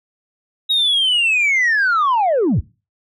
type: linear sweep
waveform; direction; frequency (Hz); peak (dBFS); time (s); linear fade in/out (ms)
sine; down; 3815 to 49.23; -11; 0.69-2.61; 20
effects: noise-tail reverb RT60 0.3 s tail -21 dB re dry + tanh soft clip ceiling -11 dBFS